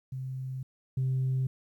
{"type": "tone pair in turn", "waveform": "sine", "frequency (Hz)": [130.81, 130.81], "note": ["C3", "C3"], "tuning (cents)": [0, 0], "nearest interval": "unison", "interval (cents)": 0, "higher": "neither", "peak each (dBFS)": [-33, -24], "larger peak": "second", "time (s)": [[0.12, 0.63], [0.97, 1.47]], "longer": "first", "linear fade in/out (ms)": 5, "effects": ["tanh soft clip ceiling -23 dBFS", "11-bit"]}